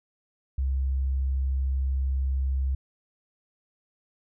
sine tone, 66.6 Hz, C2, 31 cents sharp, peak -23 dBFS, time 0.58-2.75 s, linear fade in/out 5 ms, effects none

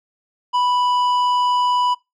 sine tone with tanh clipping, 987.8 Hz, B5, in tune, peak -17 dBFS, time 0.53-1.95 s, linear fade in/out 20 ms, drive 10 dB, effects noise-tail reverb RT60 0.2 s tail -22 dB re dry

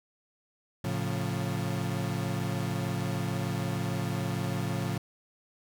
35% pulse chord, A augmented, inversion none, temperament equal with one note detuned, 110 / 136.6 / 174.61 Hz, A2 / C#3 / E#3, 0 / -25 / 0 cents, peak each -32 dBFS, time 0.84-4.98 s, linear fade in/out 5 ms, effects none

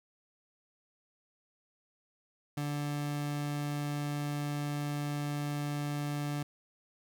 30% pulse tone, 145.9 Hz, D3, 11 cents flat, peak -30 dBFS, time 2.57-6.43 s, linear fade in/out 5 ms, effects none

